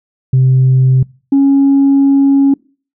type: tone pair in turn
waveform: sine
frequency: 130.3 / 276.1 Hz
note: C3 / C#4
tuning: -7 / -7 cents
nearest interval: octave + minor second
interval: 1300 cents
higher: second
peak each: -4 dBFS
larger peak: neither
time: 0.33-1.03 / 1.32-2.54 s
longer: second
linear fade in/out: 5 ms
effects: noise-tail reverb RT60 0.4 s tail -25 dB re dry + tanh soft clip ceiling -3 dBFS